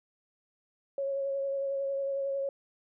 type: tone with vibrato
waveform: sine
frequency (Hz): 550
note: C#5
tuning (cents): -14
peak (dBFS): -29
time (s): 0.98-2.49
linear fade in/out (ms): 2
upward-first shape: sine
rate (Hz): 11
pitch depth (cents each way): 18
effects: none